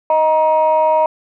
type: tone pair together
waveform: sine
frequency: 625 / 945.6 Hz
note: D#5 / A#5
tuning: +8 / +24 cents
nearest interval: perfect fifth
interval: 716 cents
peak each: -12 dBFS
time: 0.1-1.06 s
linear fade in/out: 2 ms
effects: tanh soft clip ceiling -5 dBFS